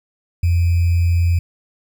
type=tone with sample-and-hold; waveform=sine; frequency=85.9 Hz; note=F2; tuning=28 cents flat; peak=-12 dBFS; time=0.43-1.39 s; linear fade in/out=5 ms; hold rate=2450 Hz; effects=none